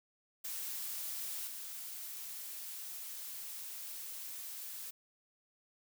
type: noise with level steps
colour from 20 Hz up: blue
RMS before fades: -41 / -45 dBFS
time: 0.44-4.91 s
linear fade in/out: 10 ms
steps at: 1.47 s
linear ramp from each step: 5 ms
effects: none